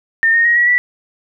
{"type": "tone with pitch steps", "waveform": "sine", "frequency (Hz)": [1815, 1849.9, 1885.5, 1921.8, 1958.8], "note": ["A#6", "A#6", "A#6", "B6", "B6"], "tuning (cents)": [-47, -14, 19, -48, -15], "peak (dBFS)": -9, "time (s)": [0.23, 0.78], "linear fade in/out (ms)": 0, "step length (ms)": 110, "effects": []}